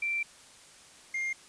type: tone pair in turn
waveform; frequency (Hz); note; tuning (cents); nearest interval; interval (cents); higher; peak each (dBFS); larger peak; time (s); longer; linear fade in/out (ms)
sine / triangle; 2349 / 2117; D7 / C7; 0 / +20; major second; 180; first; -28; neither; 0.02-0.23 / 1.14-1.33; first; 5
effects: white hiss -54 dBFS RMS until 1.48 s + resampled to 22050 Hz